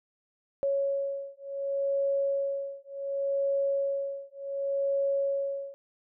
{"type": "beating tone pair", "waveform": "sine", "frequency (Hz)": [554, 554.68], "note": ["C#5", "C#5"], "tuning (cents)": [-1, 1], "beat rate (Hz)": 0.68, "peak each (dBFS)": -30, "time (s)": [0.63, 5.74], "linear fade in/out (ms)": 0, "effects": []}